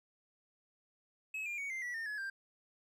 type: tone with pitch steps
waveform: triangle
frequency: 2572 / 2400 / 2239 / 2089 / 1949.2 / 1818.7 / 1696.9 / 1583.3 Hz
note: E7 / D7 / C#7 / C7 / B6 / A#6 / G#6 / G6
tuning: -43 / +37 / +17 / -3 / -23 / -43 / +37 / +17 cents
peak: -36 dBFS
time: 1.34-2.3 s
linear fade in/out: 5 ms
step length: 120 ms
effects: none